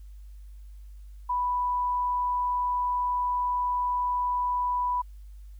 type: tone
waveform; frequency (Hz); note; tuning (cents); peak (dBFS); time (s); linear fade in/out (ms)
sine; 987.8; B5; 0; -24; 1.29-5.02; 10
effects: added 50 Hz sine -42 dBFS peak until 5.59 s + white hiss -69 dBFS RMS until 5.59 s